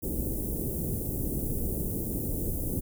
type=band-stop noise; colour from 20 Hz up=pink; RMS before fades=-31 dBFS; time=0.02-2.81 s; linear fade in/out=20 ms; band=440 to 11000 Hz; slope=24 dB/octave; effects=none